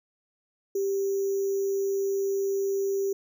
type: tone with sample-and-hold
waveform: sine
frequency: 392 Hz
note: G4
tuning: in tune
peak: -24 dBFS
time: 0.75-3.13 s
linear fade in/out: 5 ms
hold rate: 6300 Hz
effects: none